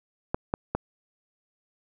clicks, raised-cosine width 1 ms, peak -11 dBFS, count 3, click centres 0.345 / 0.539 / 0.75 s, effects none

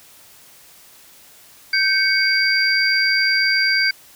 sine tone cluster, 1555 / 2223 / 4737 Hz, G6 / C#7 / D8, -14 / +4 / +14 cents, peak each -19 dBFS, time 1.73-3.91 s, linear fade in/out 5 ms, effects white hiss -47 dBFS RMS until 4.15 s

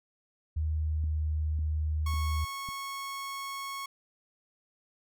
sine tone with pitch glide, 77.78 to 77.06 Hz, D#2 to D#2, 0 to -16 cents, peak -27 dBFS, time 0.56-2.45 s, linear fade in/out 10 ms, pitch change -16 cents, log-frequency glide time 0.69-1.22 s
click train, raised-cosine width 5 ms, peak -32 dBFS, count 4, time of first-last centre 1.04-2.688 s, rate 1.82 Hz
sawtooth tone, 1100 Hz, C#6, 14 cents flat, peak -32 dBFS, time 2.06-3.86 s, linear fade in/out 5 ms
effects none

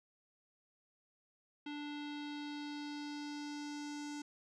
square tone with low-pass filter sweep, 293.3 Hz, D4, 2 cents flat, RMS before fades -44 dBFS, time 1.66-4.22 s, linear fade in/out 5 ms, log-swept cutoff 3300 to 6700 Hz, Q 2.6, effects none

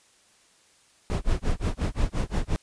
brown noise with tremolo, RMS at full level -22 dBFS, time 1.1-2.56 s, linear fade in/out 0 ms, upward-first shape sine, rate 5.7 Hz, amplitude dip 100%, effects white hiss -60 dBFS RMS until 2.62 s + resampled to 22050 Hz

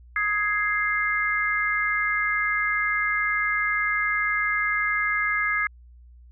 sine chord, Ab major, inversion second, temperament equal with one note detuned, 1255.3 / 1661.2 / 2093 Hz, Eb6 / Ab6 / C7, +15 / 0 / 0 cents, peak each -28 / -25 / -25 dBFS, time 0.16-5.67 s, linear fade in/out 2 ms, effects added 60 Hz sine -46 dBFS peak until 6.31 s

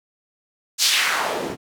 white noise with band-pass filter sweep, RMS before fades -21 dBFS, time 0.78-1.57 s, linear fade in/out 50 ms, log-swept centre 5700 to 220 Hz, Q 1.7, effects none

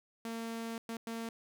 sawtooth tone bursts at uneven times, 228.3 Hz, A#3, 36 cents flat, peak -34 dBFS, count 3, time 0.25-0.78 / 0.89-0.97 / 1.07-1.29 s, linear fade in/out 2 ms, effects none

